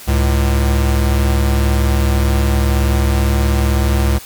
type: tone pair together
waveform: square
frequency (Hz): 69.3 / 108.21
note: C#2 / A2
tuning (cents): 0 / -28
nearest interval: minor sixth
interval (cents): 772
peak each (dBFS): -13 / -20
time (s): 0.07-4.19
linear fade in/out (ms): 20
effects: white hiss -35 dBFS RMS until 4.25 s + Opus 48 kbps